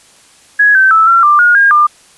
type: tone with pitch steps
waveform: sine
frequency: 1670 / 1546 / 1313 / 1361 / 1186 / 1436 / 1619 / 1199 Hz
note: G#6 / G6 / E6 / F6 / D6 / F6 / G#6 / D6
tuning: +9 / -24 / -7 / -45 / +17 / +48 / -45 / +36 cents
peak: -4 dBFS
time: 0.59-1.87 s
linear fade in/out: 10 ms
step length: 160 ms
effects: white hiss -44 dBFS RMS until 2.17 s + resampled to 24000 Hz